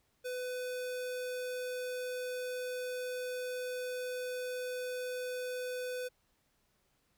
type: tone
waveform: square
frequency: 501 Hz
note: B4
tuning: 25 cents sharp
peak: -37 dBFS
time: 0.24-6.09 s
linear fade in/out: 20 ms
effects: pink hiss -75 dBFS RMS until 7.17 s